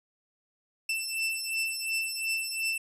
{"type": "beating tone pair", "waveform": "sawtooth", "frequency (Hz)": [2664, 2666.8], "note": ["E7", "E7"], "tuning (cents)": [18, 19], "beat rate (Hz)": 2.8, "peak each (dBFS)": -29, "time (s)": [0.89, 2.78], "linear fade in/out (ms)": 5, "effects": ["resampled to 32000 Hz"]}